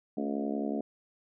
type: harmonic tone with a mistuned harmonic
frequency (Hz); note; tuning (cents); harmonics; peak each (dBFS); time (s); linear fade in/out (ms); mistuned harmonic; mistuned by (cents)
70.8; C#2; +37; 3 / 4 / 5 / 6 / 7 / 8 / 9 / 10; -34 / -34 / -40 / -39 / -45 / -45 / -41 / -44; 0.17-0.81; 5; 3; +47
effects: none